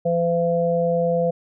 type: harmonic tone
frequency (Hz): 170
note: F3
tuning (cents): -46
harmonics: 1 / 3 / 4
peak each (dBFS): -24 / -19 / -25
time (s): 0.05-1.31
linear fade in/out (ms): 10
effects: none